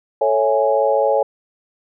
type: chord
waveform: sine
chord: A major seventh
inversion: none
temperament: equal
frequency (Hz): 440 / 554.4 / 659.3 / 830.6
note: A4 / C#5 / E5 / G#5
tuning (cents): 0 / 0 / 0 / 0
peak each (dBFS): -20 / -16 / -22 / -20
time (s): 0.21-1.23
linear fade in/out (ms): 5
effects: none